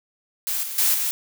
blue noise with level steps, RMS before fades -25 / -31 / -19 / -24 dBFS, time 0.47-1.11 s, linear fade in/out 0 ms, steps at 0.63 / 0.78 / 0.94 s, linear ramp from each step 5 ms, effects none

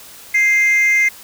sine tone with frequency modulation, 2093 Hz, C7, in tune, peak -8 dBFS, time 0.34-1.09 s, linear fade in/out 10 ms, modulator 433 Hz, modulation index 0.27, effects tanh soft clip ceiling -10 dBFS + white hiss -39 dBFS RMS until 1.23 s

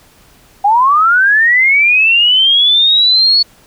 sine linear sweep, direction up, 784 to 4435 Hz, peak -6 dBFS, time 0.64-3.43 s, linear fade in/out 10 ms, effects pink hiss -46 dBFS RMS until 3.66 s

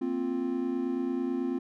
triangle chord, Bb suspended second, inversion none, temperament just, 233.1 / 262.2 / 349.6 Hz, Bb3 / C4 / F4, 0 / +4 / +2 cents, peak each -34 / -28 / -31 dBFS, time 0.01-1.59 s, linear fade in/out 10 ms, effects none

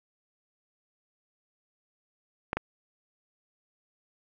clicks, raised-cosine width 0.5 ms, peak -13 dBFS, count 2, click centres 2.531 / 2.57 s, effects none

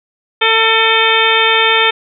harmonic tone with a mistuned harmonic, 447.8 Hz, A4, 30 cents sharp, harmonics 1 / 2 / 3 / 4 / 5 / 6 / 7 / 8, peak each -17 / -17 / -17 / -17 / -17 / -17 / -17 / -17 dBFS, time 0.41-1.91 s, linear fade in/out 10 ms, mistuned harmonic 6, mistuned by -84 cents, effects none

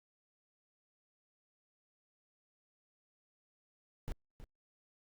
brown noise with echo, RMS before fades -37 dBFS, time 4.08-4.12 s, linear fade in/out 0 ms, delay 320 ms, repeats 1, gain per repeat -12 dB, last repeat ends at 4.44 s, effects Opus 48 kbps

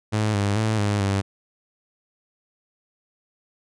sawtooth tone with pitch steps, 107.2 / 101 / 109.7 / 102.9 / 98.6 Hz, A2 / G#2 / A2 / G#2 / G2, -45 / -48 / -5 / -16 / +11 cents, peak -16 dBFS, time 0.12-1.22 s, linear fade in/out 20 ms, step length 220 ms, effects resampled to 22050 Hz

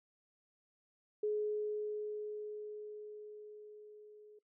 sine tone with level ramp, 422 Hz, G#4, 28 cents sharp, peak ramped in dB -31 to -55 dBFS, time 1.23-4.39 s, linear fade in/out 5 ms, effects noise-tail reverb RT60 0.1 s tail -20 dB re dry

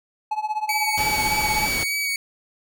triangle tone with tremolo, 856 Hz, A5, 48 cents flat, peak -17 dBFS, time 0.31-1.68 s, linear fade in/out 5 ms, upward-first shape triangle, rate 16 Hz, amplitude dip 95%
sawtooth tone with vibrato, 2260 Hz, C#7, 33 cents sharp, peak -19 dBFS, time 0.69-2.16 s, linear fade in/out 2 ms, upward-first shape sine, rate 3.3 Hz, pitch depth 19 cents each way
pink noise, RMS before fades -29 dBFS, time 0.97-1.84 s, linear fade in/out 10 ms
effects none

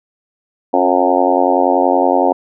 harmonic tone with a mistuned harmonic, 90.6 Hz, F#2, 36 cents flat, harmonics 3 / 4 / 5 / 6 / 7 / 8 / 9 / 10, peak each -18 / -19 / -22 / -17 / -19 / -16 / -19 / -20 dBFS, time 0.73-2.33 s, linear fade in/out 10 ms, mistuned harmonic 4, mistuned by -21 cents, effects none

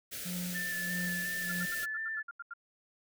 white band-stop noise, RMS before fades -41 dBFS, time 0.11-1.86 s, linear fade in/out 20 ms, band 690 to 1300 Hz, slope 96 dB/octave
triangle tone with tremolo, 178.6 Hz, F3, 39 cents sharp, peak -33 dBFS, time 0.25-1.66 s, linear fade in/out 10 ms, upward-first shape sine, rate 1.6 Hz, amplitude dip 85%
sine tone with vibrato, 1760 Hz, A6, in tune, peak -34 dBFS, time 0.54-2.23 s, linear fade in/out 20 ms, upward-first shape square, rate 2.8 Hz, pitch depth 19 cents each way
sine tone bursts, 1396.9 Hz, F6, in tune, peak -39 dBFS, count 10, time 1.49-2.537 s, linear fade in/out 5 ms, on 30 ms, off 83 ms
effects none

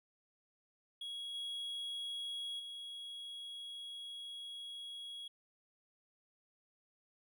triangle tone with level steps, 3322 Hz, G#7, in tune, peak -40 / -38 / -43 dBFS, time 1.01-5.28 s, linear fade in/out 5 ms, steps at 1.34 / 2.59 s, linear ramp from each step 10 ms, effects none

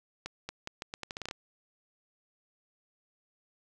accelerating click train, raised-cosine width 0.2 ms, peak -20 dBFS, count 12, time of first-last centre 0.26-1.311 s, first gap 230 ms, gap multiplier 0.8, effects none

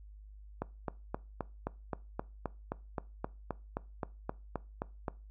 click train, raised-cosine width 1 ms, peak -20 dBFS, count 18, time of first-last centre 0.62-5.082 s, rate 3.81 Hz, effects noise-tail reverb RT60 0.3 s tail -21 dB re dry + added 51 Hz sine -49 dBFS peak until 5.3 s

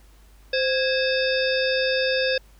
harmonic tone with a mistuned harmonic, 520 Hz, C5, 11 cents flat, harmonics 1 / 3 / 5 / 7 / 9 / 10, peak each -22 / -27 / -29 / -30 / -32 / -32 dBFS, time 0.53-2.38 s, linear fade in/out 5 ms, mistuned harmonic 3, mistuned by +96 cents, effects added 50 Hz sine -49 dBFS peak until 2.59 s + pink hiss -58 dBFS RMS until 2.59 s

